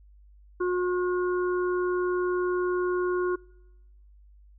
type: harmonic tone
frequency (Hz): 360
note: F#4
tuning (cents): -47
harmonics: 1 / 3 / 4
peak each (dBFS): -24 / -34 / -36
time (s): 0.6-3.36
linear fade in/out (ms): 10
effects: noise-tail reverb RT60 1.0 s tail -26 dB re dry + added 50 Hz sine -51 dBFS peak until 4.58 s